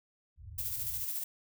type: low-pass noise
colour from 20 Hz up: pink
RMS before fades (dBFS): -45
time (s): 0.36-1.07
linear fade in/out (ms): 50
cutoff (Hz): 120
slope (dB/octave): 96
type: noise with tremolo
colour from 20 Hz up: violet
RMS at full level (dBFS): -35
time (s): 0.58-1.24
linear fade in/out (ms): 5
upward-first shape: square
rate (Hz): 14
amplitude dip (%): 35
effects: high-pass 60 Hz 12 dB/octave